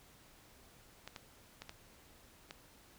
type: clicks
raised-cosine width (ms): 0.2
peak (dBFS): -28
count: 5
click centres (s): 1.076 / 1.162 / 1.62 / 1.694 / 2.509
effects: pink hiss -62 dBFS RMS until 2.98 s